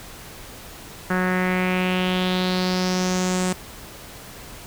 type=tone with low-pass filter sweep; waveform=sawtooth; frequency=183.4 Hz; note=F#3; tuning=15 cents flat; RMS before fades=-22 dBFS; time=1.1-3.53 s; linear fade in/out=5 ms; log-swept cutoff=1600 to 8300 Hz; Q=3.7; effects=pink hiss -40 dBFS RMS until 4.66 s

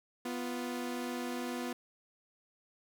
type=tone pair together; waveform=sawtooth; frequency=246.9 / 349.2 Hz; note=B3 / F4; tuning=0 / 0 cents; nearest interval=tritone; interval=600 cents; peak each=-33 / -37 dBFS; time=0.25-1.73 s; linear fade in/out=5 ms; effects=none

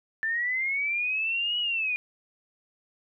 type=linear two-way sweep; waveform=sine; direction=up then down; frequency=1760 to 2938 to 2416 Hz; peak=-25 dBFS; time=0.23-1.96 s; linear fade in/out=0 ms; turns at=1.59 s; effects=none

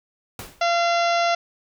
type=noise with exponential decay; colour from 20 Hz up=pink; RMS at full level=-32 dBFS; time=0.39-0.71 s; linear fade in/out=2 ms; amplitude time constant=69 ms
type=harmonic tone; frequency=686 Hz; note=F5; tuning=31 cents flat; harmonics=1 / 2 / 3 / 4 / 5 / 6 / 7 / 8 / 9; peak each=-19 / -25 / -29 / -31 / -33 / -35 / -36 / -37 / -38 dBFS; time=0.61-1.35 s; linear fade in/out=5 ms
effects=none

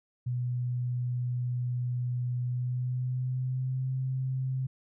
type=tone with pitch glide; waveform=sine; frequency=123.47 to 130.74 Hz; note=B2 to C3; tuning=0 to -1 cents; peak=-28 dBFS; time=0.26-4.67 s; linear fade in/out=10 ms; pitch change=+99 cents; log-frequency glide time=2.43-3.93 s; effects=none

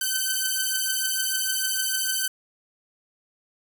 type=beating tone pair; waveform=5% pulse; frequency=1529 / 1535.7 Hz; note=G6 / G6; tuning=-44 / -36 cents; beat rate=6.7 Hz; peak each=-15 dBFS; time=0.01-2.28 s; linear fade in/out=5 ms; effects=none

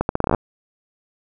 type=accelerating click train; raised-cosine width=1 ms; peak=-4 dBFS; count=11; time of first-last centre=0.01-0.347 s; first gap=81 ms; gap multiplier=0.78; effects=none

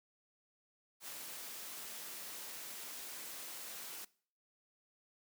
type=noise with ADSR envelope; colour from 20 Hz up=white; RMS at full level=-45 dBFS; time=1-4.05 s; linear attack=81 ms; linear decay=9 ms; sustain=-2 dB; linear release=7 ms; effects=noise-tail reverb RT60 0.5 s tail -22 dB re dry + high-pass 200 Hz 12 dB/octave

